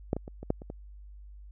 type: clicks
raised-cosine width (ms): 2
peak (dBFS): -13 / -20 / -28 / -27 / -12 / -30 / -25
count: 7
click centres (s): 0.131 / 0.166 / 0.279 / 0.43 / 0.504 / 0.619 / 0.701
effects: added 50 Hz sine -45 dBFS peak until 1.51 s